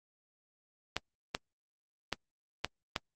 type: clicks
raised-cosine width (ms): 0.2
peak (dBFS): -13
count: 5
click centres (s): 0.966 / 1.349 / 2.127 / 2.646 / 2.962
effects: Opus 32 kbps